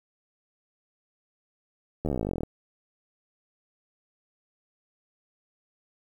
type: slowing click train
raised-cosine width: 2 ms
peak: -16 dBFS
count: 22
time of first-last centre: 2.05-2.434 s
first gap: 12 ms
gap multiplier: 1.04
effects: 9-bit